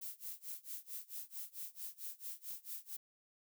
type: noise with tremolo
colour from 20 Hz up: violet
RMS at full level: -44 dBFS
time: 0.01-2.97 s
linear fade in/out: 10 ms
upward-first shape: sine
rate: 4.5 Hz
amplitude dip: 95%
effects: none